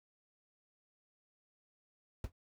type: noise with exponential decay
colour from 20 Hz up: brown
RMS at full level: -34 dBFS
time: 2.24-2.32 s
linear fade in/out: 2 ms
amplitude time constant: 16 ms
effects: none